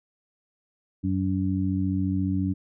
harmonic tone, 94.4 Hz, F#2, 35 cents sharp, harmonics 1 / 2 / 3, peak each -27 / -27 / -27 dBFS, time 1.03-2.54 s, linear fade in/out 20 ms, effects none

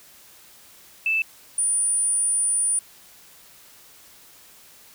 sine tone pair in turn, 2637 / 9397 Hz, E7 / D9, 0 / 0 cents, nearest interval octave + minor seventh, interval 2200 cents, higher second, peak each -19 dBFS, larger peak neither, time 1.06-1.22 / 1.58-2.79 s, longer second, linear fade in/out 2 ms, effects white hiss -50 dBFS RMS until 4.94 s

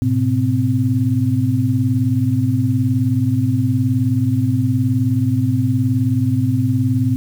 sine tone cluster, 106.4 / 125.4 / 258.6 Hz, G#2 / B2 / C4, +42 / +27 / -20 cents, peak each -18 dBFS, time 0.02-7.16 s, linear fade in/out 0 ms, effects 7-bit

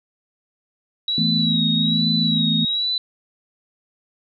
sine tone with vibrato, 3866 Hz, B7, 38 cents flat, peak -19 dBFS, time 1.08-2.98 s, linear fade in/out 2 ms, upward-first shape sine, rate 1.2 Hz, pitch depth 57 cents each way
sine chord, E suspended fourth, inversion none, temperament equal, 164.81 / 220 / 246.9 Hz, E3 / A3 / B3, 0 / 0 / 0 cents, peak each -22 / -22 / -25 dBFS, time 1.18-2.65 s, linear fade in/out 2 ms
effects none

